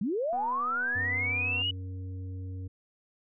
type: linear sweep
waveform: sine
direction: up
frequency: 174.61 to 2960 Hz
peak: -27 dBFS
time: 0.01-1.71 s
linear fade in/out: 5 ms
type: click train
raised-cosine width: 1 ms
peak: -33 dBFS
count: 318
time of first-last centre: 0.33-1.619 s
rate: 246 Hz
type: harmonic tone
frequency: 92.9 Hz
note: F#2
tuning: 7 cents sharp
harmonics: 1 / 3 / 5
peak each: -35 / -47 / -54 dBFS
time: 0.95-2.68 s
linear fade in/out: 10 ms
effects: none